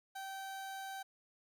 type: tone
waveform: 30% pulse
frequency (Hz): 775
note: G5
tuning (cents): -20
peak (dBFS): -40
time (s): 0.15-1.03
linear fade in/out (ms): 10
effects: none